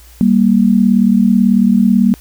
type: tone pair together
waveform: sine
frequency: 196 / 234.2 Hz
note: G3 / A#3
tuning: 0 / +8 cents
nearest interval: minor third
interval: 308 cents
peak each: -10 dBFS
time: 0.21-2.14 s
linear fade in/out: 0 ms
effects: added 60 Hz sine -39 dBFS peak until 2.2 s + white hiss -44 dBFS RMS until 2.2 s